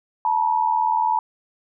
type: tone pair together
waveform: sine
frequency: 879 / 959.1 Hz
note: A5 / A#5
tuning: -2 / +49 cents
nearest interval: major second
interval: 151 cents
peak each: -20 dBFS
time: 0.25-1.19 s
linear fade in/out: 2 ms
effects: none